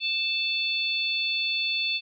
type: harmonic tone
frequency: 880 Hz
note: A5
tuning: in tune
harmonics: 3 / 4 / 5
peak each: -27 / -29 / -31 dBFS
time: 0-2.01 s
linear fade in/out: 50 ms
effects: none